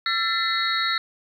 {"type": "tone cluster", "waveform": "sine", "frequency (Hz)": [1349, 1774, 2038, 3838, 4304], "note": ["E6", "A6", "C7", "A#7", "C8"], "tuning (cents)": [40, 14, -46, 50, 48], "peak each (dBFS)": [-26, -28, -29, -27, -28], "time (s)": [0.06, 0.98], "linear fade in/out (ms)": 2, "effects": ["9-bit"]}